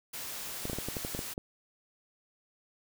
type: noise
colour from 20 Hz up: white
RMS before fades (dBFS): -40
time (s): 0.13-1.34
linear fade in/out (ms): 10
type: clicks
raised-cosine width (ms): 2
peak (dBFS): -22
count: 10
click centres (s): 0.654 / 0.698 / 0.732 / 0.786 / 0.886 / 0.968 / 1.049 / 1.149 / 1.191 / 1.379
effects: none